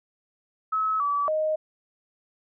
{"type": "tone with pitch steps", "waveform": "sine", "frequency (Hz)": [1290, 1149, 622], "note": ["E6", "D6", "D#5"], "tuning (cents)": [-38, -38, -1], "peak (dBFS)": -22, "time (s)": [0.72, 1.56], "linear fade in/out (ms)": 10, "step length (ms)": 280, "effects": []}